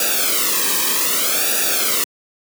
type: noise with flanger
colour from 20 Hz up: white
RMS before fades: -18 dBFS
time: 0-2.04 s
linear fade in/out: 2 ms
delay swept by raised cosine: 0.94 to 1.44 ms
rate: 0.64 Hz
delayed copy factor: -0.95
effects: high-pass 200 Hz 12 dB/octave